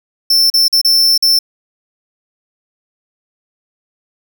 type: tone with dropouts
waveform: 45% pulse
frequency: 5360 Hz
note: E8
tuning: 28 cents sharp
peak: -8 dBFS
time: 0.3-1.39 s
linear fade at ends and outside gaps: 5 ms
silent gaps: 0.501-0.539 / 0.682-0.727 / 0.815-0.847 / 1.178-1.224 s
effects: none